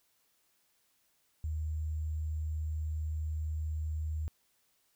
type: tone with sample-and-hold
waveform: sine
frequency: 77.78 Hz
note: D#2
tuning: in tune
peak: -32 dBFS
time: 1.44-4.28 s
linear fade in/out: 0 ms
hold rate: 7350 Hz
effects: white hiss -73 dBFS RMS until 4.95 s